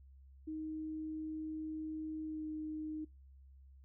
sine tone with pitch glide, 312.5 to 309.3 Hz, D#4 to D#4, +8 to -10 cents, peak -39 dBFS, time 0.47-3.05 s, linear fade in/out 10 ms, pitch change -18 cents, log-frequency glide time 2.24-2.45 s, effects noise-tail reverb RT60 0.2 s tail -24 dB re dry + added 67 Hz sine -56 dBFS peak until 3.84 s

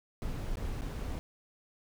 brown noise with dropouts, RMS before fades -36 dBFS, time 0.22-1.19 s, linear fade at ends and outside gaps 0 ms, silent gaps 0.555-0.571 / 0.81-0.819 s, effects none

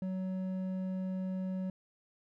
sine tone with hard clipping, 187 Hz, F#3, 19 cents sharp, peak -35 dBFS, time 0.02-1.7 s, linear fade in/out 2 ms, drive 6 dB, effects none

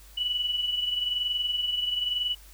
sine tone pair together, 2952 / 2973 Hz, F#7 / F#7, -5 / +8 cents, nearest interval unison, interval 13 cents, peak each -26 / -34 dBFS, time 0.17-2.35 s, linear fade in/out 10 ms, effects added 50 Hz sine -49 dBFS peak until 2.53 s + white hiss -54 dBFS RMS until 2.53 s

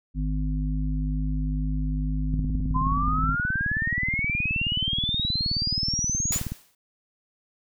harmonic tone, 51.1 Hz, G#1, 27 cents flat, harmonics 1 / 3 / 5, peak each -25 / -30 / -32 dBFS, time 0.14-3.37 s, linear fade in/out 50 ms
click train, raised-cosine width 5 ms, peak -18 dBFS, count 80, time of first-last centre 2.34-6.52 s, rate 18.9 Hz
sine exponential sweep, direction up, 1012 to 7090 Hz, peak -24 dBFS, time 2.74-6.39 s, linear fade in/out 20 ms
white noise with exponential decay, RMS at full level -28 dBFS, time 6.32-6.75 s, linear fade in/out 2 ms, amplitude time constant 93 ms
effects none

